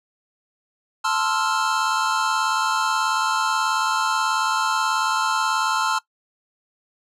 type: chord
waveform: square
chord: F major seventh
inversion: first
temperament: equal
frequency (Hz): 880 / 1046.5 / 1318.5 / 1396.9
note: A5 / C6 / E6 / F6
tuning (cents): 0 / 0 / 0 / 0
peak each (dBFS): -26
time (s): 1.04-5.99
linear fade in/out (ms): 10
effects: noise-tail reverb RT60 0.1 s tail -19 dB re dry + low-pass 8000 Hz 12 dB/octave